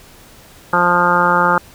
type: harmonic tone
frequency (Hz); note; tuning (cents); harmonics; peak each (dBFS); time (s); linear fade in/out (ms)
175.9; F3; +13; 1 / 2 / 3 / 4 / 5 / 6 / 7 / 8 / 9; -22 / -24 / -20 / -28 / -16 / -22 / -16 / -17 / -26; 0.73-1.58; 2
effects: pink hiss -43 dBFS RMS until 1.74 s